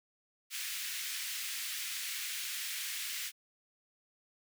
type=high-pass noise; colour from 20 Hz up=pink; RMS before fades=-39 dBFS; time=0.5-3.32 s; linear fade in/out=50 ms; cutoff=1900 Hz; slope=24 dB/octave; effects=none